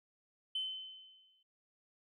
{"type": "tone with exponential decay", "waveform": "sine", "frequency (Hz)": 3058, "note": "G7", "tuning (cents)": -44, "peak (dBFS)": -32, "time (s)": [0.55, 1.43], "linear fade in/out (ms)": 5, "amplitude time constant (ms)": 190, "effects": ["tanh soft clip ceiling -29 dBFS"]}